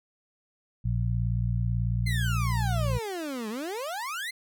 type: harmonic tone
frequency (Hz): 58.27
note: A#1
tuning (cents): 0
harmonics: 1 / 2 / 3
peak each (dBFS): -29 / -26 / -35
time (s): 0.84-2.99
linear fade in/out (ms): 20
type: exponential two-way sweep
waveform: 30% pulse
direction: down then up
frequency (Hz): 2123 to 206.6 to 2123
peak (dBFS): -29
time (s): 2.06-4.31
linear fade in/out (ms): 10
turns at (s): 3.49
effects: none